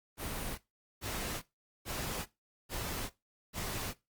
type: noise bursts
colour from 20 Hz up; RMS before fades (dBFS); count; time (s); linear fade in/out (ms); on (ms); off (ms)
pink; -38; 5; 0.17-3.94; 50; 410; 430
effects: noise-tail reverb RT60 0.2 s tail -17 dB re dry + Opus 32 kbps